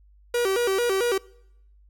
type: tone with vibrato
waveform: 45% pulse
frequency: 430 Hz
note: A4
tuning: 40 cents flat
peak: -21 dBFS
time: 0.34-1.18 s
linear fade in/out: 5 ms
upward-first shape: square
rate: 4.5 Hz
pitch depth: 190 cents each way
effects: noise-tail reverb RT60 0.8 s tail -24 dB re dry + added 50 Hz sine -52 dBFS peak until 1.89 s